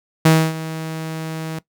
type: tone with ADSR envelope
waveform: sawtooth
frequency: 160 Hz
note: D#3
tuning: 49 cents sharp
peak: -4 dBFS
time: 0.25-1.59 s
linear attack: 6 ms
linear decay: 270 ms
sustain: -17 dB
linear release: 4 ms
effects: noise-tail reverb RT60 0.1 s tail -18 dB re dry